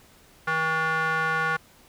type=tone with band-pass filter; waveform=square; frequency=160.1 Hz; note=D#3; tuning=50 cents sharp; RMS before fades=-25 dBFS; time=0.47-1.57 s; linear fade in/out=10 ms; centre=1400 Hz; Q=3.5; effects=pink hiss -55 dBFS RMS until 1.88 s